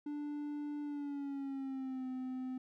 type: tone with pitch glide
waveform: triangle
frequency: 293.7 to 257.2 Hz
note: D4 to C4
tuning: 0 to -30 cents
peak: -36 dBFS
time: 0.06-2.58 s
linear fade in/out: 5 ms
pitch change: -230 cents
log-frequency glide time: 0.82-2.07 s
effects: none